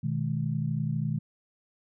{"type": "chord", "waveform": "sine", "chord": "G# minor", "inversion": "first", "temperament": "equal with one note detuned", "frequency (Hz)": [123.47, 155.56, 211.2], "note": ["B2", "D#3", "G#3"], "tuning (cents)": [0, 0, 29], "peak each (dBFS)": [-31, -29, -34], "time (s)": [0.03, 1.19], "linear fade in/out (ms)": 10, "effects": []}